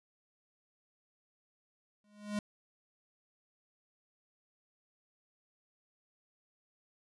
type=tone with exponential growth; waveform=square; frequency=207.7 Hz; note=G#3; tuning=in tune; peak=-31 dBFS; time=2.04-2.39 s; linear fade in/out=2 ms; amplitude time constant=74 ms; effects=resampled to 24000 Hz